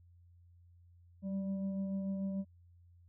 sine tone with frequency modulation, 193.1 Hz, G3, 26 cents flat, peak -34 dBFS, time 1.22-2.45 s, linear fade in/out 50 ms, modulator 393 Hz, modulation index 0.41, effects added 87 Hz sine -59 dBFS peak until 3.08 s

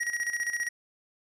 square tone with tremolo, 1900 Hz, A#6, 33 cents sharp, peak -27 dBFS, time 0-0.69 s, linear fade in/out 10 ms, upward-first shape square, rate 15 Hz, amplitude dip 65%, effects low-pass 10000 Hz 12 dB/octave

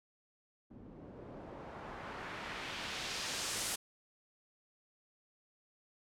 white noise with low-pass filter sweep, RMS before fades -43 dBFS, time 0.7-3.76 s, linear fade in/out 10 ms, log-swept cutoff 250 to 10000 Hz, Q 1, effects none

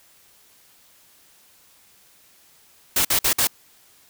white noise bursts, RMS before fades -19 dBFS, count 4, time 2.96-3.472 s, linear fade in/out 5 ms, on 89 ms, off 52 ms, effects white hiss -55 dBFS RMS until 4.09 s

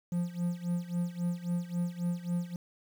triangle tone with tremolo, 174.61 Hz, F3, in tune, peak -25 dBFS, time 0.12-2.56 s, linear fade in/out 2 ms, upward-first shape sine, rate 3.7 Hz, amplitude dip 85%, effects 9-bit

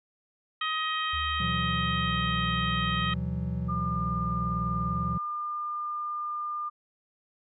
harmonic tone, 630 Hz, D#5, 21 cents sharp, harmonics 2 / 3 / 4 / 5 / 6, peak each -30 / -34 / -38 / -34 / -40 dBFS, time 0.61-3.14 s, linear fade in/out 5 ms
sine tone with vibrato, 70.9 Hz, C#2, 40 cents sharp, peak -34 dBFS, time 1.13-5.17 s, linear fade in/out 5 ms, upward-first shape square, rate 0.53 Hz, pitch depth 89 cents each way
triangle chord, B suspended fourth, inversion none, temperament equal, 123.47 / 164.81 / 185 Hz, B2 / E3 / F#3, 0 / 0 / 0 cents, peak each -32 dBFS, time 1.4-5.18 s, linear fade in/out 5 ms
sine tone, 1203 Hz, D6, 41 cents sharp, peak -30 dBFS, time 3.68-6.7 s, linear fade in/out 20 ms
effects none

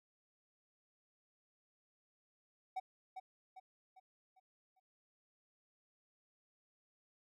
triangle tone with echo, 754 Hz, F#5, 32 cents sharp, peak -35 dBFS, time 2.76-2.8 s, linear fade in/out 10 ms, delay 400 ms, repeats 5, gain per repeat -7 dB, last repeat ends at 4.8 s, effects none

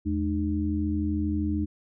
sine tone cluster, 81.4 / 211.1 / 303.9 Hz, E2 / G#3 / D#4, -21 / +29 / -41 cents, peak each -28 / -30 / -28 dBFS, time 0.05-1.66 s, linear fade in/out 20 ms, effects none

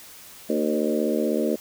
harmonic tone with a mistuned harmonic, 76 Hz, D#2, 40 cents flat, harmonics 3 / 4 / 5 / 6 / 7 / 8, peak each -26 / -27 / -28 / -29 / -29 / -30 dBFS, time 0.49-1.56 s, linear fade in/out 10 ms, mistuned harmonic 6, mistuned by +22 cents, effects white hiss -45 dBFS RMS until 1.6 s

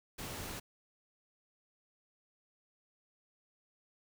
pink noise, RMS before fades -43 dBFS, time 0.18-0.6 s, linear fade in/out 10 ms, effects none

